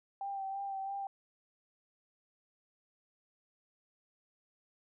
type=tone with vibrato; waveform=sine; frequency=784 Hz; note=G5; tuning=in tune; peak=-36 dBFS; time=0.21-1.07 s; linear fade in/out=2 ms; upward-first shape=sine; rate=3 Hz; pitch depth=26 cents each way; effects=none